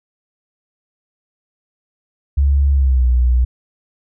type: tone with pitch glide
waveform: sine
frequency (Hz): 69.9 to 61.56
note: C#2 to B1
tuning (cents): +15 to -5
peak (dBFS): -10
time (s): 2.37-3.45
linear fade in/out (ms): 10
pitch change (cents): -220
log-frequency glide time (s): 2.72-3.07
effects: none